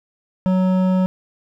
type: tone with hard clipping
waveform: triangle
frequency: 185.8 Hz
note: F#3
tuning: 7 cents sharp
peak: -16 dBFS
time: 0.46-1.06 s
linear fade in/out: 0 ms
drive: 15 dB
effects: none